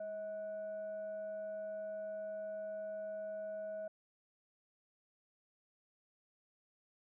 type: tone with frequency modulation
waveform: sine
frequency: 637 Hz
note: D#5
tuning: 41 cents sharp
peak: -40 dBFS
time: 0-3.88 s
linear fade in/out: 5 ms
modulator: 840 Hz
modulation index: 0.23
effects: none